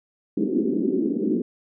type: band-pass noise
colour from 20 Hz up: white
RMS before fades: -23 dBFS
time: 0.37-1.42 s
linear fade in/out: 5 ms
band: 200 to 380 Hz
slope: 48 dB/octave
effects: none